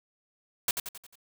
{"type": "noise with echo", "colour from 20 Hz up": "white", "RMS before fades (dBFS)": -26, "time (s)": [0.68, 0.71], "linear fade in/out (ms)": 2, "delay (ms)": 89, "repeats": 5, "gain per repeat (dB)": -6, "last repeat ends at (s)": 1.155, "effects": []}